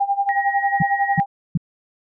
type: tone with tremolo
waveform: sine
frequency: 798 Hz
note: G5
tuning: 31 cents sharp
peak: -14 dBFS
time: 0-1.26 s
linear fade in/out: 10 ms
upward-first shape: sine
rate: 11 Hz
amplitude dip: 85%
type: tone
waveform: sine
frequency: 1894 Hz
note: A#6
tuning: 27 cents sharp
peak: -23 dBFS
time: 0.29-1.2 s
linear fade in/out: 0 ms
type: tone bursts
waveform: sine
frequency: 164.81 Hz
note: E3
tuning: in tune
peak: -14 dBFS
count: 3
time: 0.8-1.575 s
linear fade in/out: 5 ms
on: 25 ms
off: 350 ms
effects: none